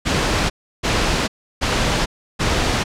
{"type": "noise bursts", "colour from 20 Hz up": "pink", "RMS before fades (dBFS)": -18, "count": 4, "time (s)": [0.05, 2.84], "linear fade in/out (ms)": 20, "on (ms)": 450, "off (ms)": 330, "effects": ["low-pass 6000 Hz 12 dB/octave"]}